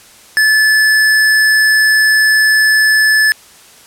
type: tone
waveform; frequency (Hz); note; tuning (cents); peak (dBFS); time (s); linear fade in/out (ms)
square; 1735; A6; -25; -8; 0.37-3.32; 0
effects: white hiss -41 dBFS RMS until 3.86 s + low-pass 11000 Hz 12 dB/octave

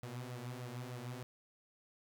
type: tone with flanger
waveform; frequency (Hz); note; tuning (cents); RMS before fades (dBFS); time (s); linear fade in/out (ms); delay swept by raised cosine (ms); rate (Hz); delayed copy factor
sawtooth; 123.47; B2; 0; -45; 0.03-1.23; 0; 1.5 to 7.3; 3.3; +0.65
effects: none

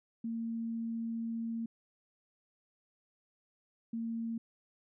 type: tone bursts at uneven times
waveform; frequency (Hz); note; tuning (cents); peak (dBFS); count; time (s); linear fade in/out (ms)
sine; 228.7; A#3; -33; -34; 2; 0.24-1.66 / 3.93-4.38; 5
effects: none

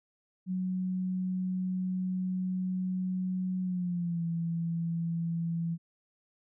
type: tone with pitch glide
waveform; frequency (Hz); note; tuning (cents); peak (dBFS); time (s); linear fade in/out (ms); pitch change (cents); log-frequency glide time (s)
sine; 184.7 to 167.43; F#3 to E3; -3 to +27; -29; 0.46-5.78; 50; -170; 3.62-4.24
effects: none

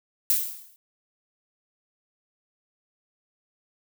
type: noise with exponential decay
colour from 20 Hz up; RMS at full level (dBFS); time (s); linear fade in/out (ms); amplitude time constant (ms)
violet; -19; 0.3-0.76; 1; 100
effects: none

